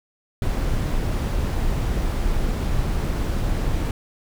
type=noise; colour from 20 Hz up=brown; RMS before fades=-22 dBFS; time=0.42-3.91 s; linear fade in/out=2 ms; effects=none